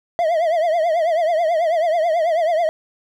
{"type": "tone with vibrato", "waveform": "triangle", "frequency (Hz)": 659.3, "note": "E5", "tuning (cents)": 0, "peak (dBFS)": -13, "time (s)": [0.19, 2.69], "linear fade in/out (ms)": 0, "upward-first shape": "triangle", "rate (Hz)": 9.2, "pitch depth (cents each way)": 140, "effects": []}